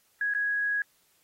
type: tone with dropouts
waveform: sine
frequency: 1661.2 Hz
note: G#6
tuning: in tune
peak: -25 dBFS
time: 0.21-0.82 s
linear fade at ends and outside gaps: 2 ms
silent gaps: 0.338-0.348 s
effects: white hiss -67 dBFS RMS until 1.23 s + AAC 48 kbps